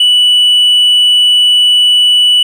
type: tone with tanh clipping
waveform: triangle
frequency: 2960 Hz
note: F#7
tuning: in tune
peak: -5 dBFS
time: 0-2.43 s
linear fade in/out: 5 ms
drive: 6 dB
effects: none